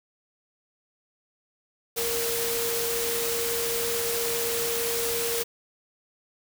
sine tone in noise, 466.2 Hz, A#4, in tune, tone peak -29 dBFS, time 1.96-5.44 s, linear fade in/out 20 ms, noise white, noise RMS -29 dBFS, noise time 1.96-5.44 s, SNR -3 dB, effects none

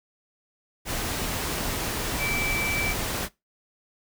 sine tone in noise, 2321 Hz, D7, 21 cents flat, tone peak -26 dBFS, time 2.18-2.95 s, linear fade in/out 50 ms, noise pink, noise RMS -29 dBFS, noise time 0.85-3.29 s, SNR 0 dB, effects noise-tail reverb RT60 0.2 s tail -20 dB re dry

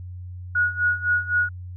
sine tone with tremolo, 1453 Hz, F#6, 32 cents flat, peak -16 dBFS, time 0.55-1.49 s, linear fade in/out 5 ms, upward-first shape sine, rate 3.9 Hz, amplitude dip 85%, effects added 90 Hz sine -33 dBFS peak until 1.76 s

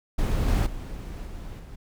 brown noise with level steps, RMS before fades -24 / -21 / -35 / -37 / -41 dBFS, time 0.18-1.76 s, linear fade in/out 10 ms, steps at 0.48 / 0.66 / 1.25 / 1.59 s, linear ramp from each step 5 ms, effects none

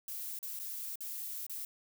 violet noise with dropouts, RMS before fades -41 dBFS, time 0.08-1.65 s, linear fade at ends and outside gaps 2 ms, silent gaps 0.389-0.428 / 0.592-0.597 / 0.957-1.006 / 1.466-1.496 s, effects none

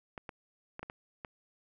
clicks, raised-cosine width 0.5 ms, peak -26 dBFS, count 6, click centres 0.178 / 0.292 / 0.794 / 0.83 / 0.899 / 1.248 s, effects none

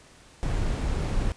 brown noise, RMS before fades -26 dBFS, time 0.43-1.32 s, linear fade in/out 0 ms, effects pink hiss -53 dBFS RMS until 1.36 s + resampled to 22050 Hz

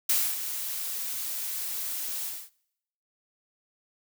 blue noise with ADSR envelope, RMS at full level -23 dBFS, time 0.09-2.5 s, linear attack 6 ms, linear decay 260 ms, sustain -10 dB, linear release 260 ms, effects noise-tail reverb RT60 0.8 s tail -24 dB re dry

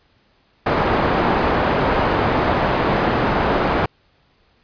white low-pass noise, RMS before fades -18 dBFS, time 0.66-3.86 s, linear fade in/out 5 ms, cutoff 970 Hz, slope 12 dB/octave, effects pink hiss -59 dBFS RMS until 4.63 s + resampled to 11025 Hz

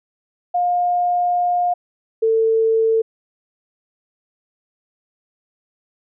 sine tone pair in turn, 710 / 447.3 Hz, F5 / A4, +28 / +28 cents, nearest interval minor sixth, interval 800 cents, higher first, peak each -15 / -13 dBFS, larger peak second, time 0.54-1.74 / 2.22-3.02 s, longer first, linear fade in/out 10 ms, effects none

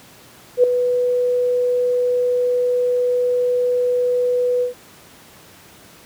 sine tone with ADSR envelope, 493.8 Hz, B4, in tune, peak -6 dBFS, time 0.57-4.74 s, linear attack 67 ms, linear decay 3 ms, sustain -9 dB, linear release 120 ms, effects pink hiss -45 dBFS RMS until 6.05 s + high-pass 100 Hz 12 dB/octave

